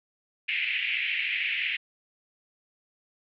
white band-pass noise, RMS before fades -29 dBFS, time 0.48-1.77 s, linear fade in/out 10 ms, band 2000 to 2800 Hz, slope 48 dB/octave, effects none

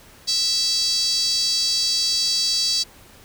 5% pulse tone with high-pass filter, 659.3 Hz, E5, in tune, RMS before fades -21 dBFS, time 0.27-2.84 s, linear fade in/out 20 ms, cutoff 4500 Hz, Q 6.1, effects pink hiss -48 dBFS RMS until 3.24 s

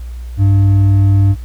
triangle tone with hard clipping, 98.6 Hz, G2, 11 cents sharp, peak -8 dBFS, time 0.37-1.36 s, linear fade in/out 50 ms, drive 8 dB, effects added 60 Hz sine -23 dBFS peak until 1.44 s + pink hiss -46 dBFS RMS until 1.44 s

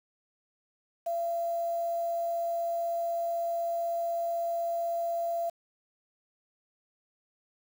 sine tone with quantisation, 679 Hz, F5, 49 cents flat, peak -28 dBFS, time 1.06-5.5 s, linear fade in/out 10 ms, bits 8, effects none

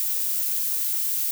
violet noise, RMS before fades -25 dBFS, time 0-1.31 s, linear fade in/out 0 ms, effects none

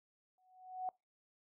sine tone with exponential growth, 742 Hz, F#5, 5 cents sharp, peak -34 dBFS, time 0.38-0.89 s, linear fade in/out 1 ms, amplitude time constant 110 ms, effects noise-tail reverb RT60 0.2 s tail -23 dB re dry

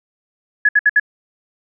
sine tone bursts, 1692 Hz, G#6, 32 cents sharp, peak -8 dBFS, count 4, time 0.65-0.998 s, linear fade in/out 5 ms, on 39 ms, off 64 ms, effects none

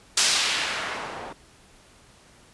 blue noise with low-pass filter sweep, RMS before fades -26 dBFS, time 0.17-1.33 s, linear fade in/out 5 ms, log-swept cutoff 6400 to 640 Hz, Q 0.93, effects pink hiss -54 dBFS RMS until 2.53 s + resampled to 24000 Hz

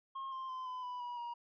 triangle tone with pitch steps, 1074 / 1052.5 / 1031.4 / 1010.8 / 990.6 / 970.7 / 951.3 Hz, C6 / C6 / C6 / B5 / B5 / B5 / A#5, +45 / +10 / -25 / +40 / +5 / -30 / +35 cents, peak -38 dBFS, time 0.15-1.34 s, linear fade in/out 10 ms, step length 170 ms, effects resampled to 11025 Hz

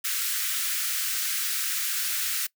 white high-pass noise, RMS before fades -28 dBFS, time 0.04-2.47 s, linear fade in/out 10 ms, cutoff 1300 Hz, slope 48 dB/octave, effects noise-tail reverb RT60 0.1 s tail -22 dB re dry

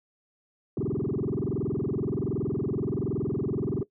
sine tone with frequency modulation, 260 Hz, C4, 11 cents flat, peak -24 dBFS, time 0.77-3.83 s, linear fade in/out 2 ms, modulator 21.3 Hz, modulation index 7.3, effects noise-tail reverb RT60 0.1 s tail -18 dB re dry + tanh soft clip ceiling -23 dBFS

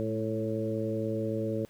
harmonic tone with a mistuned harmonic, 110.5 Hz, A2, 8 cents sharp, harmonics 1 / 2 / 3 / 4 / 5, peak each -35 / -35 / -35 / -35 / -35 dBFS, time 0-1.65 s, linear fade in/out 0 ms, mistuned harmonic 2, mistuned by -30 cents, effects pink hiss -61 dBFS RMS until 1.69 s

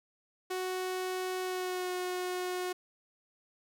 sawtooth tone with pitch glide, 370 to 363.4 Hz, F#4 to F#4, 0 to -31 cents, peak -29 dBFS, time 0.5-2.73 s, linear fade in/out 10 ms, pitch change -31 cents, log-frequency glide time 1.42-1.91 s, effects none

